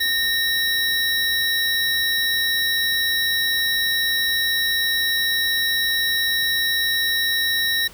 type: tone pair together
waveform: square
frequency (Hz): 1834 / 3886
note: A#6 / B7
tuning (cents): -29 / -29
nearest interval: octave + minor second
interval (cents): 1300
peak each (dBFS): -22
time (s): 0-7.88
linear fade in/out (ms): 10
effects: pink hiss -44 dBFS RMS until 7.93 s